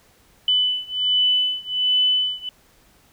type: beating tone pair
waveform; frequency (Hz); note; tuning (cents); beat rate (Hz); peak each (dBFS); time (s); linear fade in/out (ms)
sine; 2999 / 3000.3; F#7 / F#7; +23 / +23; 1.3; -20 / -21; 0.48-2.49; 2
effects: pink hiss -56 dBFS RMS until 3.12 s